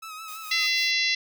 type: tone with vibrato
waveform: sawtooth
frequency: 1285 Hz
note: E6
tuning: 45 cents flat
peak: -33 dBFS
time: 0.02-0.67 s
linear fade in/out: 10 ms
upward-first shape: sine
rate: 6 Hz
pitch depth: 45 cents each way
type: noise with tremolo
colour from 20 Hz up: blue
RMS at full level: -42 dBFS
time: 0.28-0.91 s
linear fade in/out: 0 ms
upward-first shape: sine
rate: 6.1 Hz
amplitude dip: 60%
type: harmonic tone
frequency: 680 Hz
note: F5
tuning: 46 cents flat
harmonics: 3 / 4 / 5 / 6 / 7 / 8 / 9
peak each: -26 / -28 / -31 / -28 / -31 / -33 / -37 dBFS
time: 0.51-1.15 s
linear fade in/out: 5 ms
effects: none